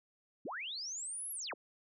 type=linear two-way sweep; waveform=sine; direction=up then down; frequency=162.8 to 11470 to 162.8 Hz; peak=-39 dBFS; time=0.45-1.54 s; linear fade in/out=5 ms; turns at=1.32 s; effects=none